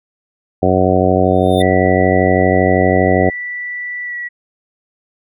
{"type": "harmonic tone", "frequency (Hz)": 92.6, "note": "F#2", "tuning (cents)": 2, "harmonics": [1, 2, 3, 4, 5, 6, 7, 8], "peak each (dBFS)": [-18, -18, -18, -18, -18, -18, -18, -18], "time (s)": [0.62, 3.3], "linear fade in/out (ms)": 10}
{"type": "tone with exponential growth", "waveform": "square", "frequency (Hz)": 3602, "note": "A7", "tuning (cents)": 40, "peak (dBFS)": -21, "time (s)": [1.25, 1.62], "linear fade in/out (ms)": 2, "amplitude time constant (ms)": 80}
{"type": "tone with pitch glide", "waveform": "sine", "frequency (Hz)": [1965, 1936.8], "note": ["B6", "B6"], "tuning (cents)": [-9, -34], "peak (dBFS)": -21, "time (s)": [1.6, 4.29], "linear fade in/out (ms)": 20, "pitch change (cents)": -25, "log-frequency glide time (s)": [4.04, 4.15]}
{"effects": []}